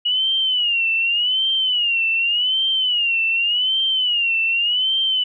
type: tone with vibrato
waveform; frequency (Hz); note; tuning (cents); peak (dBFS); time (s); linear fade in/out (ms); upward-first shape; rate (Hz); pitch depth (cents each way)
sine; 2899; F#7; -36; -16; 0.05-5.24; 10; sine; 0.86; 140
effects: none